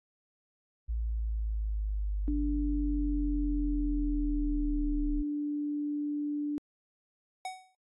sine linear sweep, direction down, 56.8 to 34.94 Hz, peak -29 dBFS, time 0.88-5.23 s, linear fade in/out 20 ms
sine tone, 293.7 Hz, D4, in tune, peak -30 dBFS, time 2.28-6.58 s, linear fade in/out 0 ms
square tone with exponential decay, 748 Hz, F#5, 19 cents sharp, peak -33 dBFS, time 7.45-7.75 s, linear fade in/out 2 ms, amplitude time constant 65 ms
effects AAC 32 kbps

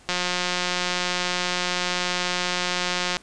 click train, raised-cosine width 0.2 ms, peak -7 dBFS, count 552, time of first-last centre 0.09-3.168 s, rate 179 Hz, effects pink hiss -52 dBFS RMS until 3.22 s + resampled to 22050 Hz

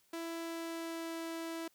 sawtooth tone with pitch glide, 332.1 to 329.4 Hz, E4 to E4, +13 to -1 cents, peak -35 dBFS, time 0.13-1.68 s, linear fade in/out 5 ms, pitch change -14 cents, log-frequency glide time 0.4-1.21 s, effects white hiss -71 dBFS RMS until 1.74 s

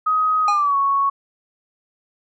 sine tone with pitch glide, 1259 to 1108.8 Hz, D#6 to C#6, +20 to 0 cents, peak -15 dBFS, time 0.06-1.1 s, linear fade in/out 10 ms, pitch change -220 cents, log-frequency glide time 0.43-0.76 s
square tone with exponential decay, 823 Hz, G#5, 16 cents flat, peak -18 dBFS, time 0.48-0.72 s, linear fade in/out 2 ms, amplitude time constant 52 ms
effects resampled to 16000 Hz

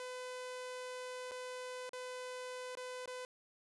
sawtooth tone with dropouts, 504 Hz, B4, 35 cents sharp, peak -39 dBFS, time 0-3.25 s, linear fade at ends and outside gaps 1 ms, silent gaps 1.312-1.317 / 1.893-1.932 / 2.752-2.772 / 3.058-3.076 s, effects resampled to 24000 Hz

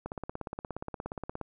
click train, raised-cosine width 1 ms, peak -22 dBFS, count 24, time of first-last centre 0.06-1.413 s, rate 17 Hz, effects none

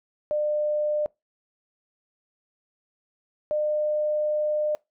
sine tone pair in turn, 600 / 603.8 Hz, D5 / D5, +37 / +48 cents, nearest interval unison, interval 11 cents, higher second, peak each -22 dBFS, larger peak neither, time 0.31-1.06 / 3.51-4.75 s, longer second, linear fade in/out 0 ms, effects noise-tail reverb RT60 0.2 s tail -24 dB re dry

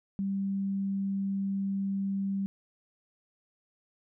sine tone, 196 Hz, G3, in tune, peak -28 dBFS, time 0.19-2.46 s, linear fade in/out 0 ms, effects none

